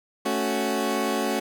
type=chord; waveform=20% pulse; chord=F# minor; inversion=first; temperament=equal; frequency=220 / 277.2 / 370 Hz; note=A3 / C#4 / F#4; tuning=0 / 0 / 0 cents; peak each=-23 dBFS; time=0.25-1.4 s; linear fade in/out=10 ms; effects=none